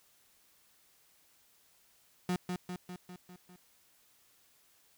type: tone with echo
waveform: 35% pulse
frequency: 180 Hz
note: F#3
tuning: 47 cents flat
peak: -28 dBFS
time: 2.29-2.36 s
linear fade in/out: 2 ms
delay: 200 ms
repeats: 6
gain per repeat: -4 dB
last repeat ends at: 3.56 s
effects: white hiss -67 dBFS RMS until 4.97 s